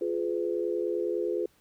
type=chord; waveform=sine; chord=F diminished; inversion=none; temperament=just; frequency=349.2 / 419.1 / 502.9 Hz; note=F4 / Ab4 / Cb5; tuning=0 / +16 / +31 cents; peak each=-30 / -31 / -33 dBFS; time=0.01-1.46 s; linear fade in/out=5 ms; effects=pink hiss -65 dBFS RMS until 1.6 s